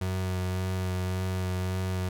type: tone with vibrato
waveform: 35% pulse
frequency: 92.5 Hz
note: F#2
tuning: in tune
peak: -26 dBFS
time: 0.01-2.09 s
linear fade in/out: 5 ms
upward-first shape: sine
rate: 1.8 Hz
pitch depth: 15 cents each way
effects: none